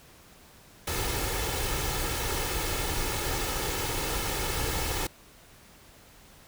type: noise with comb filter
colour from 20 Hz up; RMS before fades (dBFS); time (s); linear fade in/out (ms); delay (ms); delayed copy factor
pink; -30; 0.87-5.07; 5; 2.3; +0.55
effects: pink hiss -54 dBFS RMS until 6.47 s